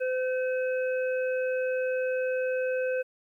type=harmonic tone; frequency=512 Hz; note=C5; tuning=38 cents flat; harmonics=1 / 3 / 5; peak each=-26 / -36 / -40 dBFS; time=0-3.03 s; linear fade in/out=20 ms; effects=11-bit